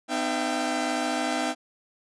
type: tone cluster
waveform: sawtooth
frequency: 252.5 / 306.3 / 674 / 784 Hz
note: B3 / D#4 / E5 / G5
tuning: +39 / -27 / +38 / 0 cents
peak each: -27 dBFS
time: 0.08-1.55 s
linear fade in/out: 50 ms
effects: resampled to 22050 Hz